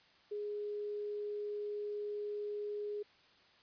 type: tone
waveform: sine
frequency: 415.3 Hz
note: G#4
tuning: in tune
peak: -37 dBFS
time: 0.31-3.03 s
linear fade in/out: 10 ms
effects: white hiss -65 dBFS RMS until 3.62 s + resampled to 11025 Hz